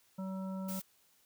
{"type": "harmonic tone", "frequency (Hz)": 190, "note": "F#3", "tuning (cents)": 46, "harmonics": [1, 3, 5, 7], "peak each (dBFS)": [-37, -47, -51, -54], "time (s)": [0.18, 0.8], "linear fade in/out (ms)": 10}
{"type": "noise", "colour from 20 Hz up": "blue", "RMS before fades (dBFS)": -44, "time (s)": [0.68, 0.82], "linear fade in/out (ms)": 10}
{"effects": ["white hiss -69 dBFS RMS until 1.25 s"]}